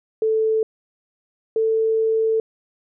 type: tone pair in turn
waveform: sine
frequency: 440 / 444.3 Hz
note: A4 / A4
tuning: 0 / +17 cents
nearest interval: unison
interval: 17 cents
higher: second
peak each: -16 dBFS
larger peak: neither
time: 0.22-0.63 / 1.56-2.4 s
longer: second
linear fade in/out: 2 ms
effects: none